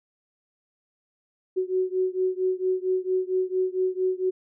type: beating tone pair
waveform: sine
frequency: 370 / 374.4 Hz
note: F#4 / F#4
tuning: 0 / +20 cents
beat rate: 4.4 Hz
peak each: -25 / -26 dBFS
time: 1.56-4.31 s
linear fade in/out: 20 ms
effects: none